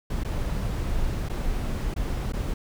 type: noise with dropouts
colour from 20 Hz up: brown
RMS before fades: -27 dBFS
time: 0.1-2.54 s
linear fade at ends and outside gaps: 5 ms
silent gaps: 0.236-0.247 / 1.288-1.296 / 1.941-1.962 / 2.323-2.334 s
effects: none